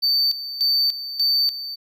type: tone with tremolo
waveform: triangle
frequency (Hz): 4569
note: D8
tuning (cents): -48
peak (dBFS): -15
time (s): 0.02-1.76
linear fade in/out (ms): 20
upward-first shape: square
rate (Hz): 1.7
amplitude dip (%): 75
effects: none